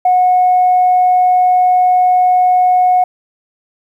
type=tone; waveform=sine; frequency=730 Hz; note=F#5; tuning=24 cents flat; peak=-6 dBFS; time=0.05-3.04 s; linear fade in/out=5 ms; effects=tanh soft clip ceiling -3 dBFS + 8-bit